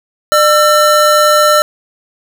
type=tone pair together; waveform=square; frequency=600 / 1341.9 Hz; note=D5 / E6; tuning=+37 / +30 cents; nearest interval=octave + major second; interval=1393 cents; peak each=-10 dBFS; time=0.32-1.62 s; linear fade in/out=0 ms; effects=none